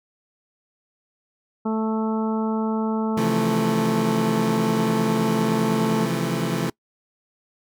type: harmonic tone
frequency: 220 Hz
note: A3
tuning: in tune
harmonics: 1 / 2 / 3 / 4 / 5 / 6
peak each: -22 / -28 / -35 / -31 / -38 / -36 dBFS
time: 1.65-6.06 s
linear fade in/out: 10 ms
type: chord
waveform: 25% pulse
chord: F major seventh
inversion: second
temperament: equal with one note detuned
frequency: 134.18 / 164.81 / 174.61 / 220 Hz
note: C3 / E3 / F3 / A3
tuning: +44 / 0 / 0 / 0 cents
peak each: -24 / -24 / -24 / -24 dBFS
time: 3.17-6.7 s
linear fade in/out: 5 ms
effects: noise-tail reverb RT60 0.1 s tail -24 dB re dry